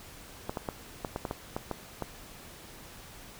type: clicks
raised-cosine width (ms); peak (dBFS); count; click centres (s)
1; -18; 10; 0.495 / 0.572 / 0.688 / 1.048 / 1.161 / 1.252 / 1.311 / 1.565 / 1.713 / 2.023
effects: pink hiss -49 dBFS RMS until 3.39 s